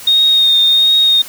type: tone with vibrato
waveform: sine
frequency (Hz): 3700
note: A#7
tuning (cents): -14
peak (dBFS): -7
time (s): 0.07-1.22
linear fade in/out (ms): 5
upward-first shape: triangle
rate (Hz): 1.4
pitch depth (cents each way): 24
effects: white hiss -32 dBFS RMS until 1.28 s